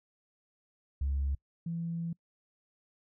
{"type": "tone pair in turn", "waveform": "sine", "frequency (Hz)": [69.2, 167.75], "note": ["C#2", "E3"], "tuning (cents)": [-2, 31], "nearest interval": "octave + minor third", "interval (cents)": 1533, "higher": "second", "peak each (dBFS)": [-27, -32], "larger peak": "first", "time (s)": [[1.01, 1.35], [1.66, 2.13]], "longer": "second", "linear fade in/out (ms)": 5, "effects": ["noise-tail reverb RT60 0.1 s tail -26 dB re dry", "tanh soft clip ceiling -25 dBFS"]}